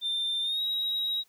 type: tone with pitch glide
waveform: sine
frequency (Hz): 3587 to 3822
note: A7 to A#7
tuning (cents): +33 to +43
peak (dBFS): -25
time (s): 0.01-1.24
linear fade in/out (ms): 50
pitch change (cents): +110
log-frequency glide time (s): 0.43-0.62
effects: tanh soft clip ceiling -25 dBFS + white hiss -66 dBFS RMS until 1.28 s